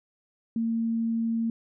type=tone; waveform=sine; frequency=228.1 Hz; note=A#3; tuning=37 cents flat; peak=-24 dBFS; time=0.56-1.5 s; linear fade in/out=2 ms; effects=none